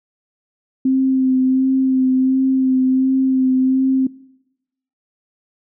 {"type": "tone with vibrato", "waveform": "sine", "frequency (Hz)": 261.6, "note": "C4", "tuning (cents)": 0, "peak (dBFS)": -12, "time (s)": [0.85, 4.07], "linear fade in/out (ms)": 5, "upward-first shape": "sine", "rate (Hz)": 1.4, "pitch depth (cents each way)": 19, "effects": ["noise-tail reverb RT60 0.9 s tail -22 dB re dry"]}